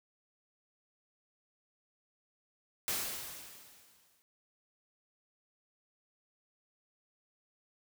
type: noise with exponential decay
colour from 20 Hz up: white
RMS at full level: -33 dBFS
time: 2.88-4.22 s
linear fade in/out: 0 ms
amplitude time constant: 290 ms
effects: none